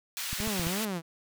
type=high-pass noise; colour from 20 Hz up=pink; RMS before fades=-35 dBFS; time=0.17-0.85 s; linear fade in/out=0 ms; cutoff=1900 Hz; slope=12 dB/octave
type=clicks; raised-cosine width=5 ms; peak=-24 dBFS; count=5; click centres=0.33 / 0.403 / 0.475 / 0.596 / 0.669 s
type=tone with vibrato; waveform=sawtooth; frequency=191 Hz; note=G3; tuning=45 cents flat; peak=-27 dBFS; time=0.38-1.02 s; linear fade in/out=50 ms; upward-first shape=triangle; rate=2.8 Hz; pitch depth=290 cents each way
effects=none